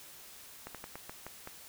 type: slowing click train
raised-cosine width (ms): 0.5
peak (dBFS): -27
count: 7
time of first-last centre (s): 0.67-1.474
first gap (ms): 77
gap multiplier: 1.22
effects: white hiss -52 dBFS RMS until 1.68 s